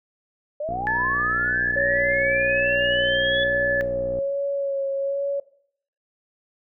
sine linear sweep, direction up, 573 to 3438 Hz, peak -25 dBFS, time 0.6-3.44 s, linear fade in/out 5 ms
click train, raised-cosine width 2 ms, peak -21 dBFS, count 214, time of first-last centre 0.69-4.188 s, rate 60.9 Hz
sine tone, 1727 Hz, A6, 33 cents flat, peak -20 dBFS, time 0.87-3.81 s, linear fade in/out 0 ms
sine tone with vibrato, 554.4 Hz, C#5, in tune, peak -22 dBFS, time 1.76-5.4 s, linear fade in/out 5 ms, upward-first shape sine, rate 1.2 Hz, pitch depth 21 cents each way
effects noise-tail reverb RT60 0.6 s tail -17 dB re dry

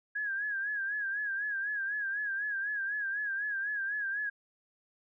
sine tone with vibrato, 1638 Hz, G#6, 24 cents flat, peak -31 dBFS, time 0.15-4.3 s, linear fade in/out 10 ms, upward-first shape sine, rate 4 Hz, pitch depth 78 cents each way, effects none

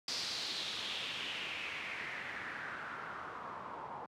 white noise with low-pass filter sweep, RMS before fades -42 dBFS, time 0.08-4.06 s, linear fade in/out 2 ms, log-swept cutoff 4900 to 900 Hz, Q 3.5, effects high-pass 100 Hz 12 dB/octave

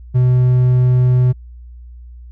triangle tone, 125.7 Hz, B2, 31 cents sharp, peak -7 dBFS, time 0.14-1.33 s, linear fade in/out 20 ms, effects added 60 Hz sine -33 dBFS peak until 2.31 s

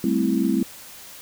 sine chord, A minor seventh, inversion third, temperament equal, 196 / 220 / 261.6 / 329.6 Hz, G3 / A3 / C4 / E4, 0 / 0 / 0 / 0 cents, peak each -24 / -24 / -23 / -24 dBFS, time 0.04-0.63 s, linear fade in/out 2 ms, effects white hiss -42 dBFS RMS until 1.21 s

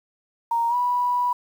sine tone with pitch glide, 931 to 980.7 Hz, A#5 to B5, -2 to -12 cents, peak -19 dBFS, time 0.51-1.33 s, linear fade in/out 5 ms, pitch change +90 cents, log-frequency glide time 0.69-0.75 s, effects 8-bit

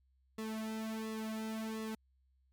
sawtooth tone with flanger, 220 Hz, A3, in tune, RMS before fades -40 dBFS, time 0.38-1.95 s, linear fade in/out 5 ms, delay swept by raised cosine 1.3 to 2.8 ms, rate 1.4 Hz, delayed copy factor -1, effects added 65 Hz sine -69 dBFS peak until 2.52 s + MP3 96 kbps

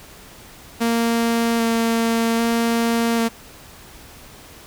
sawtooth tone with vibrato, 230.3 Hz, A#3, 21 cents flat, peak -13 dBFS, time 0.8-3.29 s, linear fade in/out 20 ms, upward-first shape square, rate 0.63 Hz, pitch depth 10 cents each way, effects pink hiss -43 dBFS RMS until 4.66 s

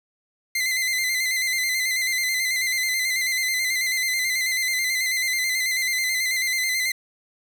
sawtooth tone with vibrato, 2056 Hz, C7, 31 cents flat, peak -18 dBFS, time 0.55-6.92 s, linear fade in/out 5 ms, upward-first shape square, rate 9.2 Hz, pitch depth 36 cents each way, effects 8-bit

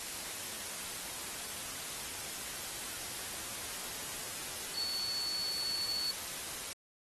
sine tone in noise, 4435 Hz, C#8, in tune, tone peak -34 dBFS, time 4.76-6.11 s, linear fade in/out 0 ms, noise white, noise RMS -41 dBFS, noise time 0-6.73 s, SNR +4 dB, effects AAC 32 kbps

